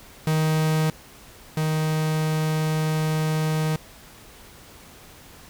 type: tone pair in turn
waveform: 45% pulse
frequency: 156.8 / 156.24 Hz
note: D#3 / D#3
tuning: +14 / +8 cents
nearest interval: unison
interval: 6 cents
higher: first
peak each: -19 / -21 dBFS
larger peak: first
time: 0.27-0.9 / 1.57-3.76 s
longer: second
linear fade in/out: 2 ms
effects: pink hiss -47 dBFS RMS until 5.49 s